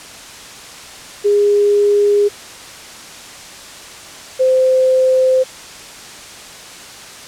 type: tone pair in turn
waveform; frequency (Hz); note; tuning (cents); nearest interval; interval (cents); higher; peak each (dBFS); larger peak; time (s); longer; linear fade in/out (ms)
sine; 410 / 517.7; G#4 / C5; -22 / -18; major third; 404; second; -9; neither; 1.24-2.29 / 4.39-5.44; neither; 20
effects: white hiss -34 dBFS RMS until 7.27 s + low-pass 8000 Hz 12 dB/octave